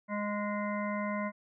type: harmonic tone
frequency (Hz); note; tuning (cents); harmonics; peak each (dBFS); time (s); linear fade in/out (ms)
207; G#3; -5; 1 / 3 / 5 / 7 / 9 / 10; -34 / -37 / -38 / -45 / -47 / -42; 0.08-1.32; 50
effects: none